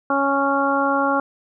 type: harmonic tone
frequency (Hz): 277.2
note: C#4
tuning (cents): 0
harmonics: 1 / 2 / 3 / 4 / 5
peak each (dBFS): -23 / -23 / -23 / -23 / -23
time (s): 0.1-1.2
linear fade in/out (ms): 2
effects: none